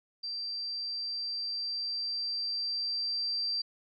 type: tone with level ramp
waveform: sine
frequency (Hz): 4699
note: D8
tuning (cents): 0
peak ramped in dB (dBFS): -34 to -29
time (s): 0.23-3.62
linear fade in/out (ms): 10
effects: none